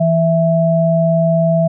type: tone pair together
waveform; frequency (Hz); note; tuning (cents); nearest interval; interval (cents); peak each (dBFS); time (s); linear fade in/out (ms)
sine; 164.81 / 659.2; E3 / E5; 0 / 0; 2 octaves; 2400; -13; 0-1.68; 10
effects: none